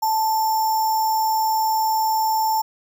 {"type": "tone with sample-and-hold", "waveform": "sine", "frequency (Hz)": 880, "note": "A5", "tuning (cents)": 0, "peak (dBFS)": -17, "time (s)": [0.02, 2.62], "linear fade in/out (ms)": 10, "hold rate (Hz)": 6300, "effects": []}